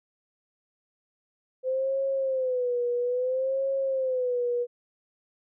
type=tone with vibrato; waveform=sine; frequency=512 Hz; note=C5; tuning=38 cents flat; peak=-24 dBFS; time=1.63-4.67 s; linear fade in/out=50 ms; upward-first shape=sine; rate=0.6 Hz; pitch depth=100 cents each way; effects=none